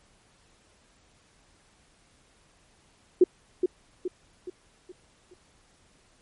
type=tone with echo; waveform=sine; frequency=362.6 Hz; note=F#4; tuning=35 cents flat; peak=-12 dBFS; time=3.21-3.24 s; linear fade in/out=5 ms; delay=420 ms; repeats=5; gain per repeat=-7 dB; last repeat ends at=5.34 s; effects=pink hiss -62 dBFS RMS until 6.21 s + MP3 48 kbps